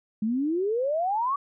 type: exponential sweep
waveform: sine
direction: up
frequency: 207.7 to 1159 Hz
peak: -23 dBFS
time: 0.22-1.36 s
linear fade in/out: 5 ms
effects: none